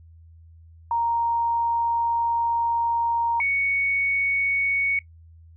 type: tone pair in turn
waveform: sine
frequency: 932.3 / 2226 Hz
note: A#5 / C#7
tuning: 0 / +7 cents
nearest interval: octave + minor third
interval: 1507 cents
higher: second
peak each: -20 dBFS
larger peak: neither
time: 0.91-3.4 / 3.4-4.99 s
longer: first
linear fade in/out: 2 ms
effects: noise-tail reverb RT60 0.1 s tail -18 dB re dry + added 82 Hz sine -46 dBFS peak until 5.56 s